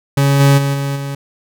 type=tone with level steps; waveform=40% pulse; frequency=139.6 Hz; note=C#3; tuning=13 cents sharp; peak=-9 / -6 / -13 / -16 / -20 dBFS; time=0.17-1.15 s; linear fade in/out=5 ms; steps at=0.39 / 0.57 / 0.73 / 0.95 s; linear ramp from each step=20 ms; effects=none